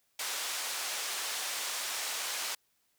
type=band-pass noise; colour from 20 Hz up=white; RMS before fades=-36 dBFS; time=0.19-2.55 s; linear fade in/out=5 ms; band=620 to 8100 Hz; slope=12 dB/octave; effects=white hiss -74 dBFS RMS until 2.98 s